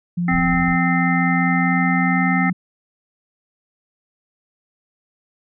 sine tone with pitch glide, 174.61 to 180.14 Hz, F3 to F#3, 0 to -46 cents, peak -18 dBFS, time 0.17-2.53 s, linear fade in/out 10 ms, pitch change +54 cents, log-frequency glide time 1.24-2.34 s
harmonic tone, 260 Hz, C4, 11 cents flat, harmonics 1 / 3 / 5 / 7 / 8, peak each -21 / -24 / -26 / -25 / -23 dBFS, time 0.28-2.5 s, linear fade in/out 5 ms
pink low-pass noise, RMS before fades -30 dBFS, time 0.31-0.76 s, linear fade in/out 2 ms, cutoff 140 Hz, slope 12 dB/octave
effects none

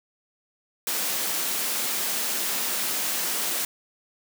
white high-pass noise, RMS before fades -27 dBFS, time 0.87-3.65 s, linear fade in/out 2 ms, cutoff 170 Hz, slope 96 dB/octave, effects none

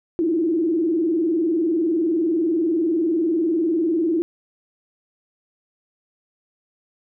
sine tone with vibrato, 329.6 Hz, E4, in tune, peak -17 dBFS, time 0.19-4.22 s, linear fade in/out 0 ms, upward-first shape square, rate 20 Hz, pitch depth 98 cents each way, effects none

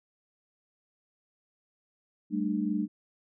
sine chord, G suspended second, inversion none, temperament equal with one note detuned, 196 / 220 / 299.5 Hz, G3 / A3 / D4, 0 / 0 / +34 cents, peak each -31 dBFS, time 2.3-2.88 s, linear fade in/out 50 ms, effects none

